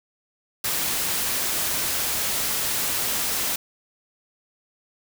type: noise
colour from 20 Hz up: white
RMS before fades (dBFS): -25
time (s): 0.64-3.56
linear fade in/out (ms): 5
effects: none